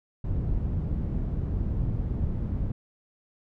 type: low-pass noise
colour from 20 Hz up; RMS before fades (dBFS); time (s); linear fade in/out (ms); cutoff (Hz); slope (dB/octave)
white; -28; 0.24-2.72; 5; 110; 12
effects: none